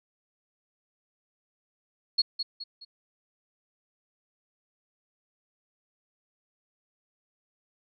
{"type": "tone with echo", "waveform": "sine", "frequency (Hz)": 4326, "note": "C#8", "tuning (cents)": -43, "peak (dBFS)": -19, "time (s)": [2.18, 2.22], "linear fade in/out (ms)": 10, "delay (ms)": 210, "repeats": 3, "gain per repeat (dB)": -8, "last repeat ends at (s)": 2.85, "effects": []}